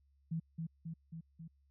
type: tone with echo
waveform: sine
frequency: 163.5 Hz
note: E3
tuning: 14 cents flat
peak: -34 dBFS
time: 0.31-0.4 s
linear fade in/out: 10 ms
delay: 270 ms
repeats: 4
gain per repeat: -3 dB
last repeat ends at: 1.48 s
effects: added 69 Hz sine -68 dBFS peak until 1.7 s